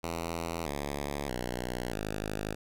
5% pulse tone with pitch steps, 83.6 / 71.53 / 61.2 / 52.36 Hz, E2 / D2 / B1 / G#1, +25 / -45 / -15 / +15 cents, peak -22 dBFS, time 0.03-2.55 s, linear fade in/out 10 ms, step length 630 ms, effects none

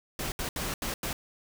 pink noise bursts at uneven times, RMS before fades -33 dBFS, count 5, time 0.19-0.32 / 0.39-0.49 / 0.56-0.74 / 0.82-0.94 / 1.03-1.13 s, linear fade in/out 2 ms, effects none

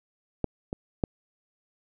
clicks, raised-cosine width 2 ms, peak -12 / -18 / -11 dBFS, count 3, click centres 0.443 / 0.729 / 1.038 s, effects none

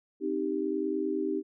sine chord, C minor, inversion none, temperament equal, 261.6 / 311.1 / 392 Hz, C4 / Eb4 / G4, 0 / 0 / 0 cents, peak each -35 / -31 / -31 dBFS, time 0.2-1.43 s, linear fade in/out 50 ms, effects none

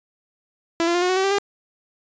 sawtooth tone with pitch steps, 334.3 / 343.3 / 352.5 / 362 / 371.8 / 381.8 / 392.1 / 402.6 Hz, E4 / F4 / F4 / F#4 / F#4 / G4 / G4 / G4, +24 / -30 / +16 / -38 / +8 / -46 / 0 / +46 cents, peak -14 dBFS, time 0.8-1.384 s, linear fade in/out 0 ms, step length 73 ms, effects resampled to 16000 Hz

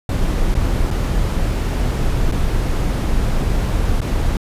brown noise with dropouts, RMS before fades -17 dBFS, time 0.09-4.37 s, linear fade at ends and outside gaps 2 ms, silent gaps 0.543-0.55 / 0.906-0.91 / 2.315-2.321 / 4.006-4.015 s, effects resampled to 32000 Hz

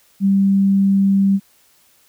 sine tone, 196 Hz, G3, in tune, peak -11 dBFS, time 0.2-1.4 s, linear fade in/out 50 ms, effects white hiss -55 dBFS RMS until 2.08 s

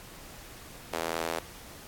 sawtooth tone with high-pass filter, 82.41 Hz, E2, in tune, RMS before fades -33 dBFS, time 0.93-1.39 s, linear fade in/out 0 ms, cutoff 510 Hz, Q 1.1, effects pink hiss -48 dBFS RMS until 1.87 s + AAC 64 kbps

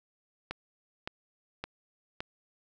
click train, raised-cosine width 0.3 ms, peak -19 dBFS, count 4, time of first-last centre 0.51-2.205 s, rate 1.77 Hz, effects none

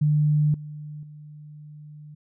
sine tone with level steps, 150 Hz, D3, 37 cents sharp, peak -17 / -34 / -40 dBFS, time 0.01-2.15 s, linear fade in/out 10 ms, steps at 0.54 / 1.03 s, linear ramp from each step 2 ms, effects none

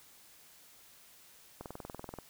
click train, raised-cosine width 1 ms, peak -28 dBFS, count 13, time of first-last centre 1.61-2.187 s, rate 20.8 Hz, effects white hiss -59 dBFS RMS until 2.29 s

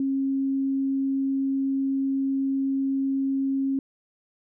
sine tone, 270.8 Hz, C#4, 40 cents flat, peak -22 dBFS, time 0-3.79 s, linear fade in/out 2 ms, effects none

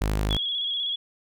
sawtooth tone, 51.91 Hz, G#1, in tune, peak -19 dBFS, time 0.01-0.37 s, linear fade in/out 5 ms
sine tone with vibrato, 3337 Hz, G#7, 8 cents sharp, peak -25 dBFS, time 0.3-0.96 s, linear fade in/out 10 ms, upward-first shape square, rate 16 Hz, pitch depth 34 cents each way
effects none

